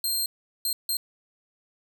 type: tone bursts at uneven times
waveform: 15% pulse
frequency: 4186 Hz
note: C8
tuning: in tune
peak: -18 dBFS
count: 3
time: 0.04-0.26 / 0.65-0.73 / 0.89-0.97 s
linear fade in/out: 2 ms
effects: none